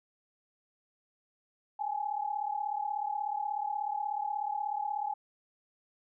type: tone pair together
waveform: sine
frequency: 813.5 / 850 Hz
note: G#5 / G#5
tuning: -36 / +40 cents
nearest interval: minor second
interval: 76 cents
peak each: -34 / -34 dBFS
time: 1.79-5.14 s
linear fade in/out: 10 ms
effects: none